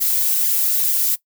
violet noise with flanger, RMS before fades -18 dBFS, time 0-1.16 s, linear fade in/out 20 ms, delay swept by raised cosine 0.73 to 5.13 ms, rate 2.2 Hz, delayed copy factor -0.8, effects noise-tail reverb RT60 0.1 s tail -19 dB re dry

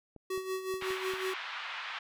clicks, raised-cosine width 2 ms, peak -36 dBFS, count 6, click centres 0.163 / 0.377 / 0.74 / 0.824 / 0.906 / 1.137 s
square tone with tremolo, 377 Hz, F#4, 32 cents sharp, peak -32 dBFS, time 0.3-1.34 s, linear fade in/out 5 ms, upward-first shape sine, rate 5.4 Hz, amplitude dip 65%
pink band-pass noise, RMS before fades -40 dBFS, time 0.81-1.99 s, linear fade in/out 5 ms, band 1000 to 3500 Hz, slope 24 dB/octave
effects none

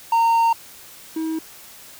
triangle tone pair in turn, 919 / 320.1 Hz, A#5 / D#4, -25 / +49 cents, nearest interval octave + tritone, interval 1826 cents, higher first, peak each -12 / -20 dBFS, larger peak first, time 0.12-0.53 / 1.16-1.39 s, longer first, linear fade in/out 5 ms, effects white hiss -43 dBFS RMS until 1.99 s

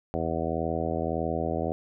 harmonic tone, 81.7 Hz, E2, 15 cents flat, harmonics 1 / 2 / 3 / 4 / 5 / 6 / 7 / 8 / 9, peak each -35 / -35 / -35 / -35 / -35 / -35 / -35 / -35 / -35 dBFS, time 0.14-1.72 s, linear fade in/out 0 ms, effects none

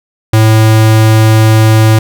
square tone, 110 Hz, A2, in tune, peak -4 dBFS, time 0.33-1.99 s, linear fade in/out 5 ms, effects none

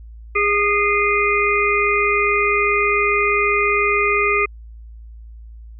harmonic tone with a mistuned harmonic, 409.7 Hz, G#4, 24 cents flat, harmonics 1 / 3 / 5 / 6, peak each -20 / -20 / -20 / -20 dBFS, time 0.35-4.46 s, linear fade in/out 10 ms, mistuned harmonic 5, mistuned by +30 cents, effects added 56 Hz sine -35 dBFS peak until 5.79 s

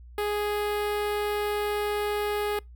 sawtooth tone with notch filter, 415.3 Hz, G#4, in tune, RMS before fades -28 dBFS, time 0.18-2.59 s, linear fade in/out 2 ms, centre 6500 Hz, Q 0.96, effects noise-tail reverb RT60 0.2 s tail -26 dB re dry + added 60 Hz sine -44 dBFS peak until 2.75 s

